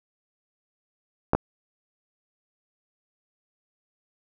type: clicks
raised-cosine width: 1 ms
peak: -6 dBFS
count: 2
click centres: 1.334 / 1.35 s
effects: none